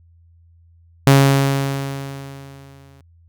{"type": "tone with exponential decay", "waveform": "sawtooth", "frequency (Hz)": 137.6, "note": "C#3", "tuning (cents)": -12, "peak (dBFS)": -3, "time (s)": [1.07, 3.01], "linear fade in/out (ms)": 0, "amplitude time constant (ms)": 420, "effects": ["added 84 Hz sine -48 dBFS peak until 3.28 s"]}